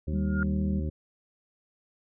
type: harmonic tone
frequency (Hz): 77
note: D#2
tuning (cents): -17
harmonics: 1 / 2 / 3 / 4 / 5 / 7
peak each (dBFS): -29 / -35 / -39 / -41 / -43 / -46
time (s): 0.07-0.9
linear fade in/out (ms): 10
type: tone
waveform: sine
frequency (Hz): 196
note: G3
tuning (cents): 0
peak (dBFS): -27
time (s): 0.13-0.8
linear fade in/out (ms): 10
type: tone with exponential growth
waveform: sine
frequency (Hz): 1416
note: F6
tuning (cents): +23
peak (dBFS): -27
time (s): 0.15-0.43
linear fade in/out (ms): 1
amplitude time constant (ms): 59
effects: none